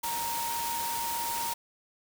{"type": "tone in noise", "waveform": "sine", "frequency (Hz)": 932.3, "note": "A#5", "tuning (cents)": 0, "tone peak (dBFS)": -32, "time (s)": [0.03, 1.54], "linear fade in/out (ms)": 10, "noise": "white", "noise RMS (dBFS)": -35, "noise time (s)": [0.03, 1.54], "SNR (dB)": 0, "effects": []}